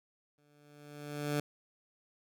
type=tone with exponential growth; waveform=15% pulse; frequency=146.83 Hz; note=D3; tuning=in tune; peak=-23 dBFS; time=0.38-1.4 s; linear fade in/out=2 ms; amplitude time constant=220 ms; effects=none